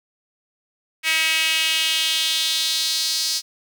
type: tone with high-pass filter sweep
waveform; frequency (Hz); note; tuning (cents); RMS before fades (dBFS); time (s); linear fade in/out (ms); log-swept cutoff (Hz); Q
sawtooth; 320; D#4; +49; -21; 1.03-3.42; 50; 2300 to 4800; 3.2
effects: none